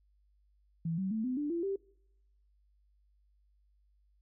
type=tone with pitch steps; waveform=sine; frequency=164.81 / 190.41 / 220 / 254.2 / 293.7 / 339.3 / 392 Hz; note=E3 / F#3 / A3 / C4 / D4 / F4 / G4; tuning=0 / +50 / 0 / -50 / 0 / -50 / 0 cents; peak=-31 dBFS; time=0.85-1.76 s; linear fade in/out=5 ms; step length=130 ms; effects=noise-tail reverb RT60 0.8 s tail -25 dB re dry + added 50 Hz sine -66 dBFS peak until 4.21 s